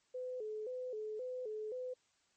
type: tone with vibrato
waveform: sine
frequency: 466.2 Hz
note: A#4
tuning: in tune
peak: -39 dBFS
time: 0.14-1.94 s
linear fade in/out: 10 ms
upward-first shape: square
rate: 1.9 Hz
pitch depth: 140 cents each way
effects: white hiss -75 dBFS RMS until 2.36 s + MP3 32 kbps